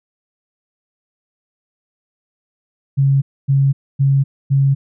sine tone bursts, 137.4 Hz, C#3, 15 cents flat, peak -10 dBFS, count 4, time 2.97-4.75 s, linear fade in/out 20 ms, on 250 ms, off 260 ms, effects none

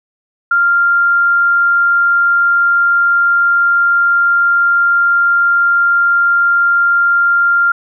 sine tone, 1393 Hz, F6, 5 cents flat, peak -8 dBFS, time 0.51-7.72 s, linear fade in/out 5 ms, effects none

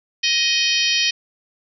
harmonic tone, 626 Hz, D#5, 10 cents sharp, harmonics 3 / 4 / 5 / 6 / 7 / 8 / 9, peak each -27 / -22 / -21 / -27 / -24 / -25 / -25 dBFS, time 0.23-1.11 s, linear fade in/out 10 ms, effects none

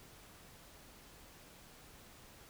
silence, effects pink hiss -58 dBFS RMS until 2.49 s

